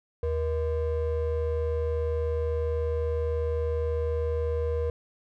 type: ring-modulated tone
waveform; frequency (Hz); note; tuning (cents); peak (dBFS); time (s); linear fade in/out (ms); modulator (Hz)
triangle; 277.2; C#4; 0; -20; 0.23-4.9; 2; 199
effects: none